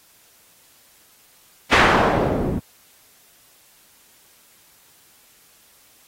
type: noise with low-pass filter sweep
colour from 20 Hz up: white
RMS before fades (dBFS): -18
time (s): 1.71-2.6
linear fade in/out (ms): 20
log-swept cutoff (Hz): 2300 to 220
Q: 1.1
effects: white hiss -54 dBFS RMS until 6.07 s + AAC 48 kbps